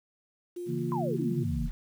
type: tone with pitch glide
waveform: sine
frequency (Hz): 352 to 349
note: F4 to F4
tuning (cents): +14 to -1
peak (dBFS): -34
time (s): 0.56-1.44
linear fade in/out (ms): 10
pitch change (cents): -15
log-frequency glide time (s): 0.98-1.25
type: chord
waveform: sine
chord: A# diminished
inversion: first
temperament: equal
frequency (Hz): 138.59 / 164.81 / 233.1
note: C#3 / E3 / A#3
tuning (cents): 0 / 0 / 0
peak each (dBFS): -34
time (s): 0.66-1.7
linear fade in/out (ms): 50
type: exponential sweep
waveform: sine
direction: down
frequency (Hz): 1058 to 35.27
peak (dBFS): -31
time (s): 0.92-1.71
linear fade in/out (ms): 0
effects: 9-bit